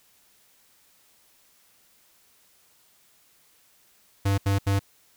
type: tone bursts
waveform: square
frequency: 98.8 Hz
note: G2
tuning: 14 cents sharp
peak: -21 dBFS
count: 3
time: 4.25-4.794 s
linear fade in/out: 10 ms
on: 130 ms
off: 77 ms
effects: white hiss -61 dBFS RMS until 5.16 s